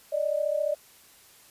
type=tone pair together; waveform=sine; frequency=580.5 / 615 Hz; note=D5 / D#5; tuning=-20 / -20 cents; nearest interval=minor second; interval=100 cents; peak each=-27 / -27 dBFS; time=0.12-0.75 s; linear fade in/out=10 ms; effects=white hiss -55 dBFS RMS until 1.5 s + resampled to 32000 Hz